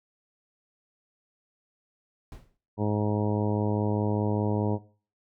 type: noise with exponential decay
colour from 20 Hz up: brown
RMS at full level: -38 dBFS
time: 2.32-2.57 s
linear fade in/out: 1 ms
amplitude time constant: 53 ms
type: harmonic tone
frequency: 104.9 Hz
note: G#2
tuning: 18 cents sharp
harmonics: 1 / 2 / 3 / 4 / 5 / 6 / 7 / 8 / 9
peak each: -28 / -29 / -32 / -32 / -36 / -39 / -40 / -41 / -37 dBFS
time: 2.77-4.79 s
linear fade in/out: 50 ms
effects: noise-tail reverb RT60 0.4 s tail -18 dB re dry